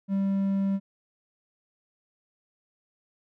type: tone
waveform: triangle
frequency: 195.7 Hz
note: G3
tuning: 3 cents flat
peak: -21 dBFS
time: 0.08-0.8 s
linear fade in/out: 50 ms
effects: none